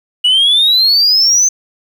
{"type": "exponential sweep", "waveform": "sine", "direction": "up", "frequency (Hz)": [2900, 6272], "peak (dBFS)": -5, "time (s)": [0.24, 1.49], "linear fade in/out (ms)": 10, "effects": ["tanh soft clip ceiling -5 dBFS", "7-bit"]}